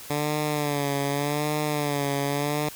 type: tone with vibrato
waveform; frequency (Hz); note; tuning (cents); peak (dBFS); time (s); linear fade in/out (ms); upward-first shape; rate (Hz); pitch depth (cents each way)
10% pulse; 145.6; D3; -15; -16; 0.1-2.69; 2; sine; 0.85; 62
effects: white hiss -42 dBFS RMS until 2.75 s